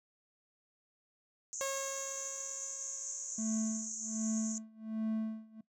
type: band-pass noise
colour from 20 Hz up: pink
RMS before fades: -42 dBFS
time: 1.53-4.58 s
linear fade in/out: 0 ms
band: 6200 to 7200 Hz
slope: 96 dB/octave
type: tone with exponential decay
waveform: sawtooth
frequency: 544 Hz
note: C#5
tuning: 33 cents flat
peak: -30 dBFS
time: 1.61-3.68 s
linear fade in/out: 0 ms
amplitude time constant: 450 ms
type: tone with tremolo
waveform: triangle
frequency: 220 Hz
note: A3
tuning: in tune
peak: -29 dBFS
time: 3.38-5.61 s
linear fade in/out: 5 ms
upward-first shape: sine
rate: 1.3 Hz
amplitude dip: 95%
effects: noise-tail reverb RT60 0.1 s tail -19 dB re dry